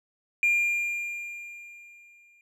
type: tone with exponential decay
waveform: triangle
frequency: 2400 Hz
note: D7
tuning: 37 cents sharp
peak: -16 dBFS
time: 0.43-2.41 s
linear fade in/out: 1 ms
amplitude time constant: 430 ms
effects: tanh soft clip ceiling -15 dBFS